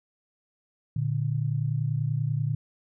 sine tone pair together, 116.59 / 146.9 Hz, A#2 / D3, +1 / +1 cents, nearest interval major third, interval 400 cents, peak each -27 dBFS, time 0.96-2.55 s, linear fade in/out 5 ms, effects none

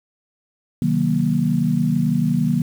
sine chord, C half-diminished seventh, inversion none, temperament just, 130.81 / 156.98 / 188.37 / 235.5 Hz, C3 / Eb3 / Gb3 / Bb3, 0 / +16 / +31 / +18 cents, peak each -26 / -20 / -22 / -20 dBFS, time 0.82-2.62 s, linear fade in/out 2 ms, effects 7-bit

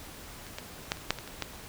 clicks, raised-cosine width 0.2 ms, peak -28 / -18 / -10 / -29 / -7 / -21 / -25 / -13 dBFS, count 8, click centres 0.467 / 0.585 / 0.919 / 0.971 / 1.106 / 1.187 / 1.276 / 1.423 s, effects pink hiss -46 dBFS RMS until 1.68 s

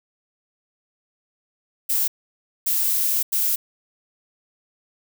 violet noise bursts at uneven times, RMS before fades -21 dBFS, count 3, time 1.89-2.08 / 2.66-3.23 / 3.32-3.56 s, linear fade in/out 10 ms, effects none

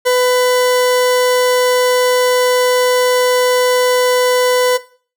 40% pulse tone, 499.4 Hz, B4, 19 cents sharp, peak -9 dBFS, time 0.05-4.78 s, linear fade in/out 20 ms, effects noise-tail reverb RT60 0.4 s tail -17 dB re dry

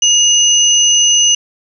sine tone pair together, 2873 / 6097 Hz, F7 / G8, +48 / -49 cents, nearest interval octave + minor second, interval 1303 cents, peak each -10 dBFS, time 0.02-1.35 s, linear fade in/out 5 ms, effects none

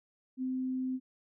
sine tone, 258.1 Hz, C4, 23 cents flat, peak -31 dBFS, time 0.37-1 s, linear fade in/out 50 ms, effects none

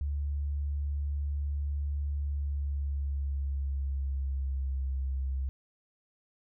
sine tone with pitch glide, 71.8 to 66.61 Hz, D2 to C2, -39 to +32 cents, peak -29 dBFS, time 0.01-5.49 s, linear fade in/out 0 ms, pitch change -129 cents, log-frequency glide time 2.16-4.83 s, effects none

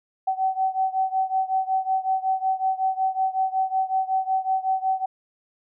sine beating tone pair, 759 / 764.4 Hz, F#5 / G5, +44 / -44 cents, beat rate 5.4 Hz, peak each -23 / -25 dBFS, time 0.27-5.06 s, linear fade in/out 10 ms, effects none

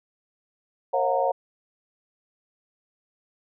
sine tone cluster, 469 / 543 / 670 / 728 / 924 Hz, A#4 / C#5 / E5 / F#5 / A#5, +11 / -36 / +28 / -28 / -16 cents, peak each -31 / -24 / -32 / -25 / -28 dBFS, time 0.93-1.32 s, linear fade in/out 10 ms, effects none

